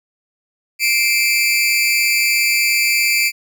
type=tone with amplitude modulation; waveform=sawtooth; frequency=2349 Hz; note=D7; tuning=in tune; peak=-6 dBFS; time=0.79-3.32 s; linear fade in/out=50 ms; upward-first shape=sine; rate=237 Hz; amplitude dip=90%; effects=none